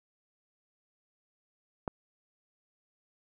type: click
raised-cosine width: 1 ms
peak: -18 dBFS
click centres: 1.878 s
effects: none